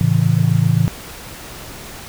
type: chord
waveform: sine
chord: A major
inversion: none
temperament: just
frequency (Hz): 110 / 137.5 / 165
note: A2 / C#3 / E3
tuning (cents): 0 / -14 / +2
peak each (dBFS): -16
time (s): 0.01-0.88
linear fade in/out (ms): 0
effects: pink hiss -34 dBFS RMS until 2.08 s